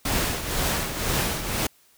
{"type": "noise with tremolo", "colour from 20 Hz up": "pink", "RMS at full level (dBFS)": -23, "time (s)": [0.05, 1.67], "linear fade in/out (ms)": 5, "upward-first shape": "triangle", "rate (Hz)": 2, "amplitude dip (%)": 65, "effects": ["white hiss -59 dBFS RMS until 1.97 s"]}